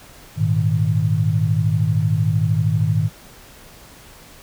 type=chord; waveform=sine; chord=Ab suspended second; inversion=none; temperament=just; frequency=103.83 / 116.8 / 155.74 Hz; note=Ab2 / Bb2 / Eb3; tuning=0 / +4 / +2 cents; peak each=-19 / -21 / -19 dBFS; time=0.36-3.1 s; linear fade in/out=50 ms; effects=pink hiss -44 dBFS RMS until 4.42 s